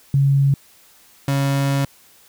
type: tone pair in turn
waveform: sine / 35% pulse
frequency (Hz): 138.59 / 138.59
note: C#3 / C#3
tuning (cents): 0 / 0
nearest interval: unison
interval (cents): 0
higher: neither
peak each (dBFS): -12 / -15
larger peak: first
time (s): 0.14-0.54 / 1.28-1.85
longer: second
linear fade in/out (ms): 2
effects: white hiss -51 dBFS RMS until 2.28 s